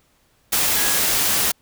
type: tone in noise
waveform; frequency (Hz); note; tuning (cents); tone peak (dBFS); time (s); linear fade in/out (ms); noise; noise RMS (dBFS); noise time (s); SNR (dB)
sine; 1661.2; G#6; 0; -29; 0.76-0.99; 10; white; -19; 0.52-1.52; -13
effects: pink hiss -61 dBFS RMS until 1.61 s